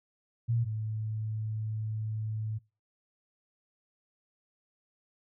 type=tone pair in turn; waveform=sine; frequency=116.54 / 108.92 Hz; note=A#2 / A2; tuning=0 / -17 cents; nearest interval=minor second; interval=117 cents; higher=first; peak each=-25 / -31 dBFS; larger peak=first; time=0.48-0.65 / 0.65-2.59 s; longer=second; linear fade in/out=20 ms; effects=noise-tail reverb RT60 0.3 s tail -24 dB re dry